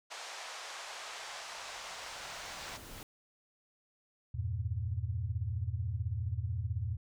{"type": "band-pass noise", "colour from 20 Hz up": "pink", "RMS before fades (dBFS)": -45, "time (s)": [0.1, 2.78], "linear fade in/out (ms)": 20, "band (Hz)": [620, 7500], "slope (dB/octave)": 24}
{"type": "noise with exponential growth", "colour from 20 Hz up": "pink", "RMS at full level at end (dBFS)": -47, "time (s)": [0.17, 3.03], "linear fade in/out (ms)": 1, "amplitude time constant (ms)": 620}
{"type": "chord", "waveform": "sine", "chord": "E diminished", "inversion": "none", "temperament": "equal", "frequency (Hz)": [82.41, 98, 116.54], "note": ["E2", "G2", "Bb2"], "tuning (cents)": [0, 0, 0], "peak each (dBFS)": -37, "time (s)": [4.34, 6.97], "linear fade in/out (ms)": 10}
{"effects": []}